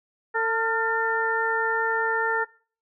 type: harmonic tone with a mistuned harmonic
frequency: 449.4 Hz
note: A4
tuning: 37 cents sharp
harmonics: 1 / 2 / 3 / 4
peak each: -27 / -27 / -27 / -27 dBFS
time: 0.34-2.45 s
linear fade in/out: 20 ms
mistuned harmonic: 3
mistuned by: +54 cents
effects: noise-tail reverb RT60 0.4 s tail -20 dB re dry